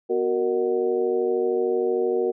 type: harmonic tone with a mistuned harmonic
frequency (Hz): 123.47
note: B2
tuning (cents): 0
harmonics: 2 / 3 / 4 / 5 / 6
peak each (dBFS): -34 / -23 / -23 / -35 / -35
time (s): 0.09-2.32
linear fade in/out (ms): 20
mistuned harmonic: 4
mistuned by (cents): -110
effects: none

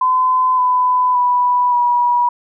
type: tone with pitch steps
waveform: sine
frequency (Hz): 1019 / 1002.1 / 985.4 / 969.1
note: C6 / B5 / B5 / B5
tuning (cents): -46 / +25 / -4 / -33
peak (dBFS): -11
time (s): 0.01-2.29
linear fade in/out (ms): 5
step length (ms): 570
effects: none

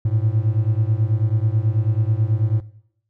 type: beating tone pair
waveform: triangle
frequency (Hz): 105.4 / 114.6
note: G#2 / A#2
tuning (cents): +26 / -29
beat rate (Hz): 9.2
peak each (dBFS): -17 / -19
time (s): 0.05-2.61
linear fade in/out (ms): 5
effects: noise-tail reverb RT60 0.7 s tail -17 dB re dry

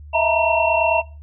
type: tone cluster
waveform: sine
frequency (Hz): 640 / 669 / 913 / 955 / 2717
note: D#5 / E5 / A#5 / A#5 / F7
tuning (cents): +49 / +25 / -36 / +42 / -48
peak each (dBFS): -21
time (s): 0.13-1.02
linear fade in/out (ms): 20
effects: noise-tail reverb RT60 0.3 s tail -17 dB re dry + added 74 Hz sine -36 dBFS peak until 1.22 s

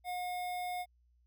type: tone with notch filter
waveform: square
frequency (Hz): 720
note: F#5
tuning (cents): -47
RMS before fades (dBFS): -38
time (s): 0.04-0.86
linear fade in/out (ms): 50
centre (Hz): 6300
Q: 1.5
effects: added 60 Hz sine -66 dBFS peak until 1.26 s

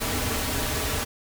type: noise with comb filter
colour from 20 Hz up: pink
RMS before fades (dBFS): -27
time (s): 0-1.05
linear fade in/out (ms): 20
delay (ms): 5.6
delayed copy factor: -0.6
effects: none

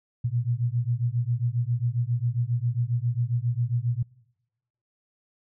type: beating tone pair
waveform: sine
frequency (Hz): 116.54 / 123.94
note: A#2 / B2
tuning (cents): 0 / +7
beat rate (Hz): 7.4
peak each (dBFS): -26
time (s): 0.24-4.03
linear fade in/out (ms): 10
effects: noise-tail reverb RT60 1.0 s tail -26 dB re dry

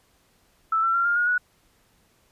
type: tone with pitch steps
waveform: sine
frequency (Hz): 1318.5 / 1347 / 1376.1 / 1405.8 / 1436.2 / 1467.2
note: E6 / E6 / F6 / F6 / F6 / F#6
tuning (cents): 0 / +37 / -26 / +11 / +48 / -15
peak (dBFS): -19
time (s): 0.72-1.38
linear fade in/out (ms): 5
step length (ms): 110
effects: pink hiss -63 dBFS RMS until 2.31 s + resampled to 32000 Hz

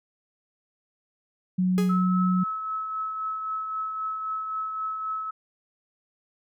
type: tone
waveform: sine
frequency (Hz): 183.5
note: F#3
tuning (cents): -14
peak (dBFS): -20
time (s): 1.58-2.44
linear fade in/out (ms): 10
type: tone with exponential decay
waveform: 45% pulse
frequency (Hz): 415.3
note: G#4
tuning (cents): 0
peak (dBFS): -24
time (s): 1.78-2.07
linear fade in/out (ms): 0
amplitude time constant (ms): 62
type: tone with tremolo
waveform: sine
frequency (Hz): 1295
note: E6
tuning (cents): -31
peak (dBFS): -26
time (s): 1.89-5.31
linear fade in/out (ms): 10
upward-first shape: triangle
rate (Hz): 3.8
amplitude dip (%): 40
effects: none

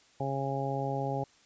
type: harmonic tone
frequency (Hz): 136.8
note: C#3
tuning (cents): -23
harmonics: 1 / 2 / 3 / 4 / 5 / 6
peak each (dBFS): -34 / -39 / -38 / -37 / -39 / -36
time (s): 0.2-1.24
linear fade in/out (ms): 5
effects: white hiss -62 dBFS RMS until 1.45 s + resampled to 16000 Hz

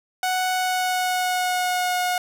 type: tone with pitch glide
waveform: sawtooth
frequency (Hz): 740 to 723.5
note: F#5 to F#5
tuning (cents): 0 to -39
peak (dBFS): -17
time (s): 0.23-2.18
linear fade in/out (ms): 2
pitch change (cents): -39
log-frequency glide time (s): 0.52-1.99
effects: none

